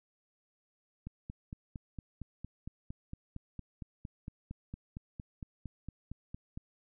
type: click train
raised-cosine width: 5 ms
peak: -29 dBFS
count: 25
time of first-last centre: 1.07-6.575 s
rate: 4.36 Hz
effects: none